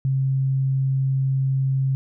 sine tone, 134 Hz, C3, 42 cents sharp, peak -18 dBFS, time 0.05-1.95 s, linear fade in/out 0 ms, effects none

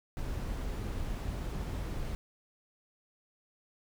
brown noise, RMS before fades -36 dBFS, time 0.17-2.15 s, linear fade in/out 0 ms, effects none

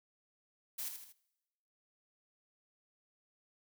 blue noise with echo, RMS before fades -40 dBFS, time 0.78-0.89 s, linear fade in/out 10 ms, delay 79 ms, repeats 3, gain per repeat -6 dB, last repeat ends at 1.127 s, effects noise-tail reverb RT60 1.0 s tail -23 dB re dry

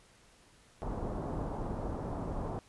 pink low-pass noise, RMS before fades -37 dBFS, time 0.82-2.59 s, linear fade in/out 0 ms, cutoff 990 Hz, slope 24 dB/octave, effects pink hiss -62 dBFS RMS until 2.68 s + resampled to 24000 Hz

